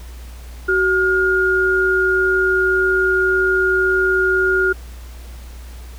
sine tone pair together, 376 / 1422.2 Hz, F#4 / F6, +28 / +31 cents, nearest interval octave + major seventh, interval 2303 cents, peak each -17 / -15 dBFS, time 0.68-4.73 s, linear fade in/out 10 ms, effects added 60 Hz sine -32 dBFS peak until 5.98 s + pink hiss -44 dBFS RMS until 5.98 s

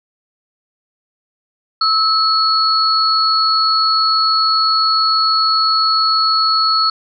sine tone pair together, 1300 / 4373 Hz, E6 / C#8, -24 / -24 cents, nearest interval octave + major sixth, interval 2100 cents, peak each -14 dBFS, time 1.81-6.9 s, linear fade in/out 5 ms, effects none

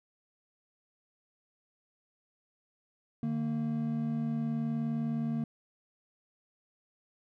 triangle tone pair together, 149.8 / 229.2 Hz, D3 / A#3, +35 / -29 cents, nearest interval perfect fifth, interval 736 cents, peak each -33 / -29 dBFS, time 3.23-5.44 s, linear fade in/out 2 ms, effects none

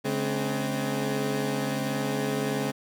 20% pulse tone cluster, 141.5 / 211.8 / 261.6 Hz, C#3 / G#3 / C4, +36 / +34 / 0 cents, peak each -26 dBFS, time 0.04-2.72 s, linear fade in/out 20 ms, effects none

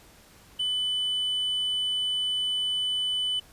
triangle tone with hard clipping, 3000 Hz, F#7, 23 cents sharp, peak -24 dBFS, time 0.59-3.4 s, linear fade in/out 10 ms, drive 1 dB, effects pink hiss -54 dBFS RMS until 3.52 s + resampled to 32000 Hz

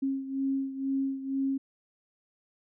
sine beating tone pair, 270 / 272.1 Hz, C#4 / C#4, -45 / -32 cents, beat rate 2.1 Hz, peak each -29 / -34 dBFS, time 0.02-1.58 s, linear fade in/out 10 ms, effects none

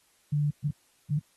sine tone bursts at uneven times, 147.1 Hz, D3, 3 cents sharp, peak -23 dBFS, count 3, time 0.32-0.51 / 0.64-0.71 / 1.1-1.19 s, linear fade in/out 10 ms, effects white hiss -66 dBFS RMS until 1.36 s + AAC 32 kbps

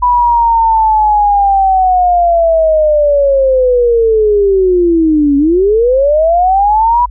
sine linear two-way sweep, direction down then up, 987.8 to 277.2 to 987.8 Hz, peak -6 dBFS, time 0.02-7.06 s, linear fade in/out 10 ms, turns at 5.37 s, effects added 50 Hz sine -24 dBFS peak until 7.1 s

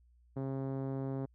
5% pulse tone with low-pass filter, 134.7 Hz, C#3, 49 cents flat, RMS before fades -37 dBFS, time 0.36-1.26 s, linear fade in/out 10 ms, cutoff 320 Hz, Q 0.66, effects added 60 Hz sine -62 dBFS peak until 1.34 s

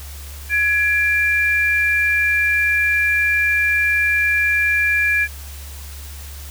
sine tone pair together, 1675.5 / 2368 Hz, G#6 / D7, +15 / +14 cents, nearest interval tritone, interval 599 cents, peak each -17 dBFS, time 0.49-5.28 s, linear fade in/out 50 ms, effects added 71 Hz sine -32 dBFS peak until 6.5 s + white hiss -39 dBFS RMS until 6.5 s

